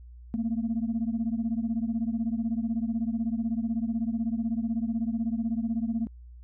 sine beating tone pair, 222.1 / 238.1 Hz, A3 / A#3, +16 / +37 cents, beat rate 16 Hz, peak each -27 / -29 dBFS, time 0.34-6.07 s, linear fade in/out 0 ms, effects tanh soft clip ceiling -21 dBFS + added 60 Hz sine -44 dBFS peak until 6.43 s

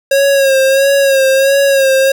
square tone with vibrato, 544 Hz, C#5, 33 cents flat, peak -8 dBFS, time 0.11-2.12 s, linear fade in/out 5 ms, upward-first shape sine, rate 1.5 Hz, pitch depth 41 cents each way, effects none

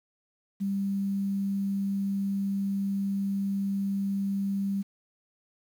sine tone with quantisation, 197.3 Hz, G3, 11 cents sharp, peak -26 dBFS, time 0.6-4.83 s, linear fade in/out 20 ms, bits 9, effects none

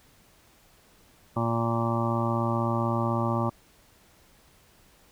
harmonic tone, 115.9 Hz, A#2, 10 cents flat, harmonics 1 / 2 / 3 / 5 / 6 / 7 / 8 / 9 / 10, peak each -28 / -30 / -33 / -33 / -41 / -35 / -35 / -37 / -33 dBFS, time 1.36-3.5 s, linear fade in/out 10 ms, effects pink hiss -59 dBFS RMS until 5.11 s

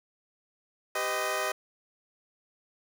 15% pulse chord, G augmented, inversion none, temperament equal with one note detuned, 392 / 505.4 / 622.3 Hz, G4 / B4 / D#5, 0 / +40 / 0 cents, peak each -29 / -28 / -24 dBFS, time 0.95-1.52 s, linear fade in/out 5 ms, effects none

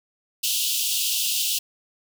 pink high-pass noise, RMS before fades -24 dBFS, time 0.43-1.59 s, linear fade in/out 10 ms, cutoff 2700 Hz, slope 96 dB/octave, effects none

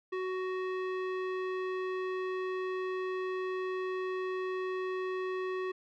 square tone with low-pass filter, 372.2 Hz, F#4, 10 cents sharp, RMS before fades -35 dBFS, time 0.12-5.72 s, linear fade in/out 10 ms, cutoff 2200 Hz, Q 1.2, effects none

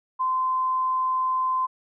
sine tone, 1033 Hz, C6, 22 cents flat, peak -21 dBFS, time 0.19-1.67 s, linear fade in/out 20 ms, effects none

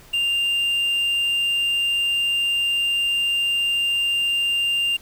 triangle tone with quantisation, 2794 Hz, F7, in tune, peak -17 dBFS, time 0.13-4.97 s, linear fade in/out 10 ms, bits 7, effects pink hiss -48 dBFS RMS until 5.01 s

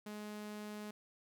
sawtooth tone, 210.1 Hz, G#3, 20 cents sharp, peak -40 dBFS, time 0.06-0.91 s, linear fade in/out 5 ms, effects none

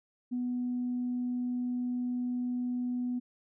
sine tone, 246.9 Hz, B3, in tune, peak -29 dBFS, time 0.31-3.2 s, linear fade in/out 20 ms, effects tanh soft clip ceiling -25 dBFS

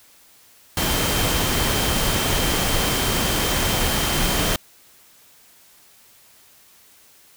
sine tone in noise, 3136 Hz, G7, in tune, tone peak -30 dBFS, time 0.77-4.56 s, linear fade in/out 2 ms, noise pink, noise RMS -21 dBFS, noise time 0.77-4.56 s, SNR -12 dB, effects white hiss -52 dBFS RMS until 7.36 s

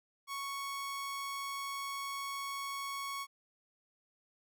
sawtooth tone, 1108.7 Hz, C#6, in tune, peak -34 dBFS, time 0.27-3.27 s, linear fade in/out 50 ms, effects none

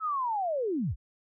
sine linear sweep, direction down, 1318.5 to 36.71 Hz, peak -27 dBFS, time 0-0.96 s, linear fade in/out 50 ms, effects none

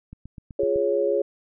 click train, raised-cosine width 5 ms, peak -27 dBFS, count 6, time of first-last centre 0.13-0.76 s, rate 7.94 Hz
sine chord, Db major, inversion first, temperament equal, 349.2 / 415.3 / 554.4 Hz, F4 / Ab4 / Db5, 0 / 0 / 0 cents, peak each -27 / -23 / -23 dBFS, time 0.59-1.22 s, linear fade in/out 5 ms
effects none

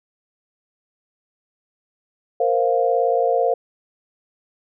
sine chord, Bb suspended second, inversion none, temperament just, 466.2 / 524.4 / 699.2 Hz, Bb4 / C5 / F5, 0 / +4 / +2 cents, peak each -20 dBFS, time 2.4-3.54 s, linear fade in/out 5 ms, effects none

